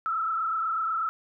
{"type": "tone with frequency modulation", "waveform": "sine", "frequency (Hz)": 1314, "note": "E6", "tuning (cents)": -6, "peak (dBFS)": -25, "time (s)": [0.06, 1.09], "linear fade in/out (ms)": 0, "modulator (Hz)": 28.1, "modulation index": 1.6, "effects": []}